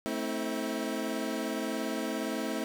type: chord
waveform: 25% pulse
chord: A minor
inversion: none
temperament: equal with one note detuned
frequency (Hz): 220 / 261.6 / 321.4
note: A3 / C4 / E4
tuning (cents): 0 / 0 / -44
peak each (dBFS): -32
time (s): 0.06-2.64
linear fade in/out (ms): 0
effects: none

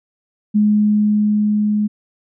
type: tone with level ramp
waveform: sine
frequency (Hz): 210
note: G#3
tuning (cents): +19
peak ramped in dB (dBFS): -10 to -14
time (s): 0.54-1.88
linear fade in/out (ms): 20
effects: none

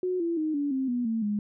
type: tone with pitch steps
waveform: sine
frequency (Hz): 365.7 / 337.3 / 311.1 / 286.9 / 264.6 / 244.1 / 225.1 / 207.6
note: F#4 / E4 / D#4 / D4 / C4 / B3 / A3 / G#3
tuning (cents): -20 / +40 / 0 / -40 / +20 / -20 / +40 / 0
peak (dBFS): -25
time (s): 0.03-1.39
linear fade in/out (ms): 2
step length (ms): 170
effects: none

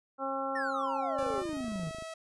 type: harmonic tone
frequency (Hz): 270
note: C#4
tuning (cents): -45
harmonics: 1 / 2 / 3 / 4 / 5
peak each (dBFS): -40 / -36 / -37 / -40 / -37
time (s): 0.18-1.44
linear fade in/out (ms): 50
type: exponential sweep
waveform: triangle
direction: down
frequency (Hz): 1864.7 to 150.7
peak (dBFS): -32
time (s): 0.55-1.9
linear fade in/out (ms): 10
type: tone with pitch glide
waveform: sawtooth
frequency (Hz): 587.3 to 647.9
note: D5 to E5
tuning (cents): 0 to -30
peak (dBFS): -36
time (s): 1.18-2.14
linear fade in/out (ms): 5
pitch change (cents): +170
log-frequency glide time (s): 1.37-1.65
type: click train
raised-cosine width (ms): 3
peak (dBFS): -34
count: 23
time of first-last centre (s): 1.19-2.023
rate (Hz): 26.4
effects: resampled to 24000 Hz

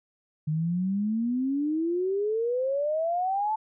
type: exponential sweep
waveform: sine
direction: up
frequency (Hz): 150.5 to 885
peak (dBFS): -24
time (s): 0.47-3.56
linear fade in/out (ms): 10
effects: none

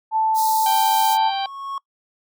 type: tone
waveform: sine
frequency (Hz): 880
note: A5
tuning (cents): 0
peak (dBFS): -16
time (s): 0.11-1.32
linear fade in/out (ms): 50
type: high-pass noise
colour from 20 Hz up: white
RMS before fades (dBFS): -28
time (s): 0.34-1.18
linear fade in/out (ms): 50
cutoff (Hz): 3800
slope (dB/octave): 96
type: harmonic tone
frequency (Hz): 784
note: G5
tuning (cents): 0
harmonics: 1 / 2 / 3 / 4 / 5 / 6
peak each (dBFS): -22 / -36 / -37 / -30 / -34 / -37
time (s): 0.66-1.46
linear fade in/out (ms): 2
type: tone with exponential growth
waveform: triangle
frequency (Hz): 1100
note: C#6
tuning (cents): -14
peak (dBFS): -22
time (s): 0.67-1.78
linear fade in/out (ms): 2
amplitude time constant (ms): 240
effects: noise-tail reverb RT60 0.1 s tail -25 dB re dry

